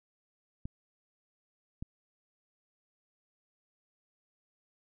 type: clicks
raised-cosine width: 5 ms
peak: -26 dBFS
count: 2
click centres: 0.655 / 1.825 s
effects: none